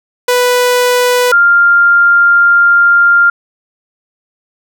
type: tone pair in turn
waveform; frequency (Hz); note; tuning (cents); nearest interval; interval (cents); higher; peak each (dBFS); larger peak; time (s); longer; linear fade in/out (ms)
sawtooth / sine; 493.9 / 1397; B4 / F6; 0 / 0; octave + tritone; 1800; second; -4; neither; 0.28-1.32 / 1.32-3.3; second; 5
effects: none